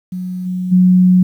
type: tone with level steps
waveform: sine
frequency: 182.7 Hz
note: F#3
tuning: 22 cents flat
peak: -20 / -17 / -6 dBFS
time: 0.12-1.23 s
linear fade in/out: 5 ms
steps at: 0.45 / 0.71 s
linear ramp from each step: 20 ms
effects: 8-bit